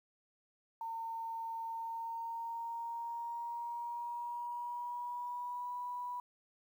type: tone with pitch glide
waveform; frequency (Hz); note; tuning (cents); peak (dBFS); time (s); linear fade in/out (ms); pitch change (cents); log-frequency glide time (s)
sine; 910 to 981; A#5 to B5; -42 to -12; -38; 0.81-6.2; 2; +130; 1.68-5.73
effects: 11-bit